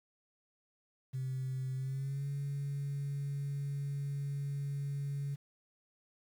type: tone with pitch glide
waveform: sine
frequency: 130.81 to 141.01 Hz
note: C3 to C#3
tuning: 0 to +30 cents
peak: -33 dBFS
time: 1.13-5.36 s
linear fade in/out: 20 ms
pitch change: +130 cents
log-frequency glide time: 1.74-2.28 s
effects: tanh soft clip ceiling -31 dBFS + 10-bit